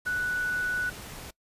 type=tone in noise; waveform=sine; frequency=1480 Hz; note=F#6; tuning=in tune; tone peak=-26 dBFS; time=0.06-0.9 s; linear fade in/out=10 ms; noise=pink; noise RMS=-42 dBFS; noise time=0.05-1.31 s; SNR=+13 dB; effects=noise-tail reverb RT60 0.1 s tail -23 dB re dry + resampled to 32000 Hz